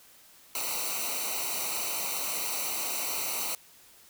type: noise with comb filter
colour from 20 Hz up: white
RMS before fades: -32 dBFS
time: 0.55-3.55 s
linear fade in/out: 2 ms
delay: 0.59 ms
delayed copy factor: -0.9
effects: white hiss -56 dBFS RMS until 4.09 s